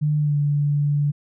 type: tone with pitch glide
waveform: sine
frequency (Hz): 150 to 145.39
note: D3 to D3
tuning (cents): +37 to -17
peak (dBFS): -17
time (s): 0.01-1.12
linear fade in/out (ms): 20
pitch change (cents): -54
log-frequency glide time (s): 0.19-0.36
effects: none